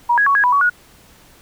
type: tone with pitch steps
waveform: sine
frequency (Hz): 956 / 1662 / 1117 / 1655 / 987 / 1127 / 1452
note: A#5 / G#6 / C#6 / G#6 / B5 / C#6 / F#6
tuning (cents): +43 / +1 / +13 / -6 / -1 / +28 / -33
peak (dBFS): -11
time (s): 0.09-0.699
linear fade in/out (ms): 10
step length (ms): 87
effects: pink hiss -48 dBFS RMS until 1.41 s